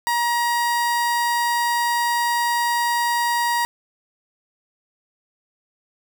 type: tone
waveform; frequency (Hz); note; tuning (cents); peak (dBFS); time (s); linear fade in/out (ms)
30% pulse; 950; A#5; +33; -16; 0.07-3.65; 0
effects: none